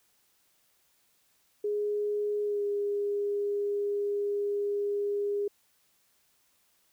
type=tone with pitch glide; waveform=sine; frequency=415.3 to 407.5 Hz; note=G#4 to G#4; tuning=0 to -33 cents; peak=-27 dBFS; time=1.64-5.48 s; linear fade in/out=5 ms; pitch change=-33 cents; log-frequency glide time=2.44-2.63 s; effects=white hiss -69 dBFS RMS until 6.92 s